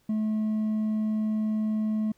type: tone with hard clipping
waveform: sine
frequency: 215.9 Hz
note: A3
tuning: 33 cents flat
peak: -25 dBFS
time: 0.09-2.12 s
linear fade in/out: 5 ms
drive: 2 dB
effects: pink hiss -67 dBFS RMS until 2.17 s